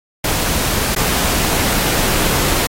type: noise with dropouts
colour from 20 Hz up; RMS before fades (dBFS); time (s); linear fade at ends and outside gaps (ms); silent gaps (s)
pink; -17; 0.24-2.67; 5; 0.951-0.961
effects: AAC 48 kbps